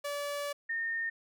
sawtooth / sine tone pair in turn, 576 / 1828.7 Hz, D5 / A#6, -34 / -34 cents, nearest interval octave + minor sixth, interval 2000 cents, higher second, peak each -30 / -31 dBFS, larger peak first, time 0.04-0.53 / 0.69-1.1 s, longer first, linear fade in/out 10 ms, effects none

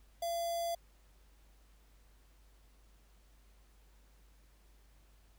square tone with notch filter, 680 Hz, F5, 46 cents flat, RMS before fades -36 dBFS, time 0.22-0.75 s, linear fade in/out 5 ms, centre 2200 Hz, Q 1.4, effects added 50 Hz sine -61 dBFS peak until 5.38 s + pink hiss -70 dBFS RMS until 5.38 s

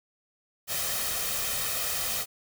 white noise with comb filter, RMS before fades -30 dBFS, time 0.67-2.26 s, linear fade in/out 50 ms, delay 1.6 ms, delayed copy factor +0.55, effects none

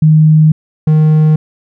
sine / triangle tone pair in turn, 155.56 / 154.88 Hz, D#3 / D#3, 0 / -8 cents, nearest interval unison, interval 8 cents, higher first, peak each -3 dBFS, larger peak neither, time 0.02-0.52 / 0.87-1.36 s, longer first, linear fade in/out 5 ms, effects none

